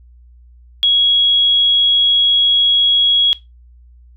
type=tone; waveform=sine; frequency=3322 Hz; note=G#7; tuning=in tune; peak=-9 dBFS; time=0.83-3.33 s; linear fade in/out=0 ms; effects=noise-tail reverb RT60 0.2 s tail -17 dB re dry + added 60 Hz sine -41 dBFS peak until 4.16 s